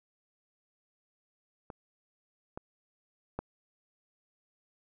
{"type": "clicks", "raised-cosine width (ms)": 1, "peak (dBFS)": [-28, -25, -20], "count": 3, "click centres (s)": [1.702, 2.575, 3.39], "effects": []}